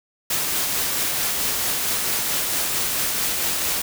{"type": "noise with tremolo", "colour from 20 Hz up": "white", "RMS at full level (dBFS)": -22, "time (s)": [0.3, 3.82], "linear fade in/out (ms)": 5, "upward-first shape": "triangle", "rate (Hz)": 4.5, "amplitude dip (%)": 25, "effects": []}